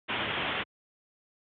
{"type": "low-pass noise", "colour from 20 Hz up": "white", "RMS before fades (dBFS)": -32, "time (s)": [0.08, 0.64], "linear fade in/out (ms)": 20, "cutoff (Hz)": 3400, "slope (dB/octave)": 96, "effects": ["high-pass 80 Hz 12 dB/octave"]}